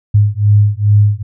sine beating tone pair, 102.6 / 105 Hz, G#2 / G#2, -21 / +19 cents, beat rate 2.4 Hz, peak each -10 dBFS, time 0.14-1.23 s, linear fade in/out 10 ms, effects none

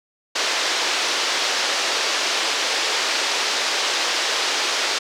white band-pass noise, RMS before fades -22 dBFS, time 0.35-4.99 s, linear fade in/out 10 ms, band 350 to 5600 Hz, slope 24 dB/octave, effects none

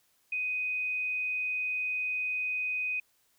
sine tone, 2500 Hz, D#7, 8 cents sharp, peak -29 dBFS, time 0.32-3 s, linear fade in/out 5 ms, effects white hiss -70 dBFS RMS until 3.38 s

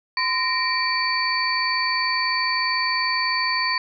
sine tone cluster, 1026 / 1856 / 2335 / 4523 Hz, C6 / A#6 / D7 / C#8, -34 / -8 / -11 / +34 cents, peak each -25 / -26 / -27 / -24 dBFS, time 0.17-3.78 s, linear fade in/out 2 ms, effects none

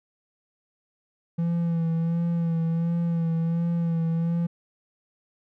triangle tone with vibrato, 167.2 Hz, E3, 25 cents sharp, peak -20 dBFS, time 1.38-4.47 s, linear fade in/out 10 ms, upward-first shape sine, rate 1.4 Hz, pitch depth 32 cents each way, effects none

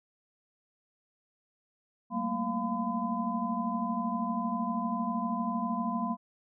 sine tone cluster, 193.9 / 221.1 / 233.8 / 696 / 1012 Hz, G3 / A3 / A#3 / F5 / B5, -19 / +9 / +5 / -6 / +42 cents, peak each -37 / -37 / -33 / -38 / -34 dBFS, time 2.1-6.17 s, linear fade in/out 50 ms, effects none

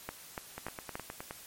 two click trains, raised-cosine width 0.5 ms, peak -21 / -24 dBFS, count 4 / 8, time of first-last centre 0.09-0.955 / 0.58-1.309 s, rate 3.47 / 9.6 Hz, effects white hiss -51 dBFS RMS until 1.46 s + MP3 64 kbps

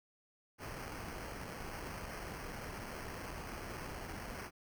pink noise with sample-and-hold, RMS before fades -45 dBFS, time 0.58-4.51 s, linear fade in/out 50 ms, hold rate 3675 Hz, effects none

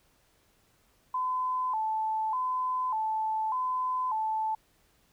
sine tone with vibrato, 943 Hz, A#5, 20 cents sharp, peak -27 dBFS, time 1.14-4.55 s, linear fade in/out 5 ms, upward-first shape square, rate 0.84 Hz, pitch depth 130 cents each way, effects pink hiss -67 dBFS RMS until 5.12 s

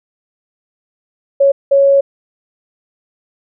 sine tone bursts at uneven times, 554.4 Hz, C#5, in tune, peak -6 dBFS, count 2, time 1.4-1.52 / 1.71-2.01 s, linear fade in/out 10 ms, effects none

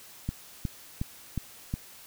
click train, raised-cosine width 5 ms, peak -17 dBFS, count 5, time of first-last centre 0.29-1.739 s, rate 2.76 Hz, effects white hiss -50 dBFS RMS until 2.06 s

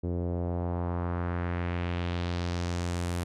sawtooth tone with low-pass filter sweep, 87.31 Hz, F2, in tune, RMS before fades -31 dBFS, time 0.03-3.24 s, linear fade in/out 10 ms, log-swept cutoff 410 to 11000 Hz, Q 1.6, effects none

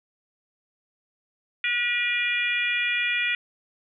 harmonic tone with a mistuned harmonic, 483.4 Hz, B4, 37 cents flat, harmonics 3 / 4 / 5 / 6 / 7, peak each -32 / -27 / -25 / -33 / -34 dBFS, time 1.64-3.35 s, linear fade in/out 2 ms, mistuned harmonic 6, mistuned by -24 cents, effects none

